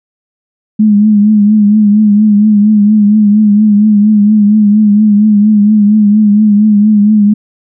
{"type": "tone with vibrato", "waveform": "sine", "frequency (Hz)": 209.7, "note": "G#3", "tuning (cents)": 17, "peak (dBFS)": -3, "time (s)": [0.79, 7.34], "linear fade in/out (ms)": 10, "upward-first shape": "triangle", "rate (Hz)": 4.3, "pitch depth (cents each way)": 65, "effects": []}